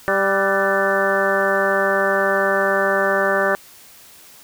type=harmonic tone with a mistuned harmonic; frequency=196 Hz; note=G3; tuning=in tune; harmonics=1 / 2 / 3 / 4 / 5 / 6 / 7 / 8 / 9; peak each=-30 / -23 / -20 / -27 / -30 / -24 / -30 / -23 / -23 dBFS; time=0.08-3.55 s; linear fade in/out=0 ms; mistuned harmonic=8; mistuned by=-68 cents; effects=white hiss -45 dBFS RMS until 4.43 s